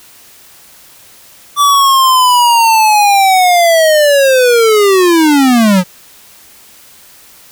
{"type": "linear sweep", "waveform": "square", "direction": "down", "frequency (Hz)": [1164, 174.61], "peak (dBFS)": -6, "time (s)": [1.56, 5.84], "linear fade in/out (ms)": 50, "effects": ["white hiss -40 dBFS RMS until 7.51 s"]}